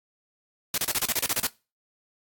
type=noise bursts; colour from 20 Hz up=white; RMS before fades=-25 dBFS; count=11; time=0.74-1.469 s; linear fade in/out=2 ms; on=39 ms; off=30 ms; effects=noise-tail reverb RT60 0.3 s tail -22 dB re dry + AAC 64 kbps